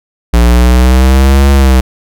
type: exponential two-way sweep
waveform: square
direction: up then down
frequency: 58.27 to 69.6 to 63.1 Hz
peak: -4 dBFS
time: 0.33-1.81 s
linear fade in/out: 10 ms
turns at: 1.51 s
effects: none